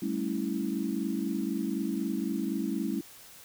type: chord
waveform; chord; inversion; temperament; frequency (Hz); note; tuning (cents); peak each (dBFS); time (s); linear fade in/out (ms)
sine; A dominant seventh; third; equal with one note detuned; 196 / 220 / 277.2 / 326.8; G3 / A3 / C#4 / E4; 0 / 0 / 0 / -15; -34; 0.02-3.01; 5
effects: white hiss -51 dBFS RMS until 3.44 s